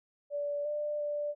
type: tone with pitch steps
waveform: sine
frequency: 579 / 594 / 588 Hz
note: D5 / D5 / D5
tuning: -25 / +20 / +2 cents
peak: -31 dBFS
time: 0.3-1.35 s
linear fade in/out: 50 ms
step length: 350 ms
effects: none